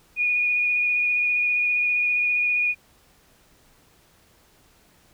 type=tone with vibrato; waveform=sine; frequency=2452 Hz; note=D#7; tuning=26 cents flat; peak=-19 dBFS; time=0.16-2.75 s; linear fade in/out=50 ms; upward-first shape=square; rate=15 Hz; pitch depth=10 cents each way; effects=pink hiss -58 dBFS RMS until 5.13 s